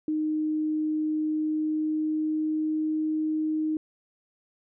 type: tone with pitch glide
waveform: sine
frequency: 308.8 to 311.1 Hz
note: D#4 to D#4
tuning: -13 to 0 cents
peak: -24 dBFS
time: 0.08-3.77 s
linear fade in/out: 2 ms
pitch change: +13 cents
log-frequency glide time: 1.23-3 s
effects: none